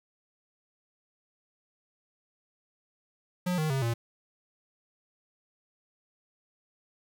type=tone with pitch steps; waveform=square; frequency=179.8 / 155.62 / 134.7 / 116.59 Hz; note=F#3 / D#3 / C#3 / A#2; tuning=-49 / +1 / -49 / +1 cents; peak=-27 dBFS; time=3.46-3.94 s; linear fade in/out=10 ms; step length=120 ms; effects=10-bit